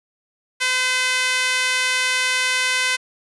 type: tone with high-pass filter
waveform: sawtooth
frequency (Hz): 510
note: C5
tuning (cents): -44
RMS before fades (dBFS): -20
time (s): 0.6-2.97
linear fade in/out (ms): 20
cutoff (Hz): 1900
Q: 1.5
effects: resampled to 24000 Hz + 8-bit